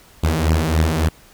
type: beating tone pair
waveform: sawtooth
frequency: 77.78 / 81.28 Hz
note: D#2 / E2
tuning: 0 / -24 cents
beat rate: 3.5 Hz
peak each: -14 dBFS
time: 0.23-1.09 s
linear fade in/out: 10 ms
effects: pink hiss -48 dBFS RMS until 1.33 s